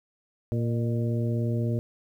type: harmonic tone with a mistuned harmonic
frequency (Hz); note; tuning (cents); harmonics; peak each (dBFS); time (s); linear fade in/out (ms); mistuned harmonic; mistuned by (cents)
116.54; A#2; 0; 1 / 2 / 3 / 4 / 5; -25 / -31 / -35 / -37 / -39; 0.52-1.79; 0; 5; +47
effects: 10-bit